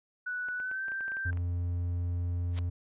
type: tone with pitch glide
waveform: sine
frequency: 1480 to 1567.1 Hz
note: F#6 to G6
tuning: 0 to -1 cents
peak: -32 dBFS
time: 0.26-1.31 s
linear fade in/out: 10 ms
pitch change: +99 cents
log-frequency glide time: 0.56-0.86 s
type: clicks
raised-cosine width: 0.5 ms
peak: -33 dBFS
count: 11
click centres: 0.486 / 0.601 / 0.714 / 0.883 / 0.919 / 1.008 / 1.081 / 1.119 / 1.169 / 1.33 / 1.373 s
type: tone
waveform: triangle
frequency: 87.5 Hz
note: F2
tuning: 4 cents sharp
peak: -27 dBFS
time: 1.25-2.7 s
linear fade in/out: 10 ms
type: noise with exponential growth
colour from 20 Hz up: white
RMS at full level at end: -35 dBFS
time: 2.5-2.59 s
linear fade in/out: 1 ms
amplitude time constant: 18 ms
effects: resampled to 8000 Hz